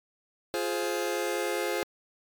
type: chord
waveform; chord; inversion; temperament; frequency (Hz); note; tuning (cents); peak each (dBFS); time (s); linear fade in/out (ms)
sawtooth; F minor; none; just; 349.2 / 419.1 / 523.8; F4 / Ab4 / C5; 0 / +16 / +2; -28; 0.54-1.83; 0
effects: MP3 96 kbps